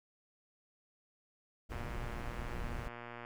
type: noise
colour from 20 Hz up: brown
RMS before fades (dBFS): -41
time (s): 1.69-2.89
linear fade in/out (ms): 20
type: click train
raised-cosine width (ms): 0.5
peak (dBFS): -31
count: 183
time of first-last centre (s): 1.72-3.249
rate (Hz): 119
effects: none